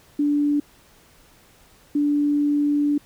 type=tone pair in turn; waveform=sine; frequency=291.4 / 291.4 Hz; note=D4 / D4; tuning=-13 / -13 cents; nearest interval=unison; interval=0 cents; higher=neither; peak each=-17 dBFS; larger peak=neither; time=0.19-0.6 / 1.95-2.98 s; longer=second; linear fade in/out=5 ms; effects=pink hiss -54 dBFS RMS until 3.05 s